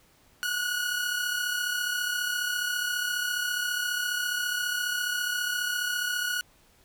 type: tone pair together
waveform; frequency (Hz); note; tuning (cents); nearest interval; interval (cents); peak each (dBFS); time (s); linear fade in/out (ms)
sawtooth; 1449 / 1483.7; F#6 / F#6; -37 / +4; unison; 41; -25 / -29; 0.43-6.41; 0
effects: pink hiss -61 dBFS RMS until 6.84 s